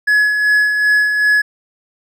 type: tone with tremolo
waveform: triangle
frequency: 1693 Hz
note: G#6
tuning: 33 cents sharp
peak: -7 dBFS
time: 0.07-1.42 s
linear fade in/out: 10 ms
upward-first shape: sine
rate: 2.6 Hz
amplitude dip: 45%
effects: none